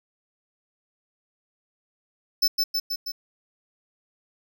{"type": "tone with echo", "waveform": "square", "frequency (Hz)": 5274, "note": "E8", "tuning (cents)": 0, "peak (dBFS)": -17, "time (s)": [2.42, 2.48], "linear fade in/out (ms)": 10, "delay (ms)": 160, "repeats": 4, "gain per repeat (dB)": -3, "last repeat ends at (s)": 3.12, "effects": []}